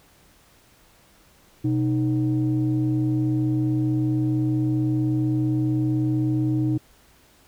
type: tone pair together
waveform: sine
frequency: 125.5 / 309.9 Hz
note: B2 / D#4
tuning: +28 / -7 cents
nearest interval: octave + major third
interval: 1565 cents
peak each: -21 dBFS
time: 1.64-6.78 s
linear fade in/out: 10 ms
effects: tanh soft clip ceiling -14 dBFS + pink hiss -56 dBFS RMS until 7.47 s